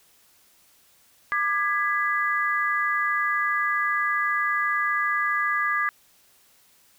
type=chord; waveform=sine; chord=G# diminished; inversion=second; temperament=just; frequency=1196.1 / 1661.2 / 1993.5 Hz; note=D6 / G#6 / B6; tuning=+31 / 0 / +16 cents; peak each=-25 / -25 / -28 dBFS; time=1.32-5.89 s; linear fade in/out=0 ms; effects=white hiss -59 dBFS RMS until 6.98 s